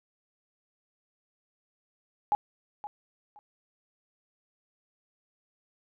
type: tone with echo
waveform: sine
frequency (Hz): 833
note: G#5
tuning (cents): +5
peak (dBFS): -21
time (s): 2.32-2.35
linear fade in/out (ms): 0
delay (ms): 520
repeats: 2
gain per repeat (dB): -14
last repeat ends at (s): 3.39
effects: none